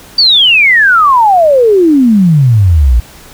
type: exponential sweep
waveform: sine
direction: down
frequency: 4699 to 55 Hz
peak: -3 dBFS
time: 0.18-3 s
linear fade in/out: 5 ms
effects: pink hiss -35 dBFS RMS until 3.33 s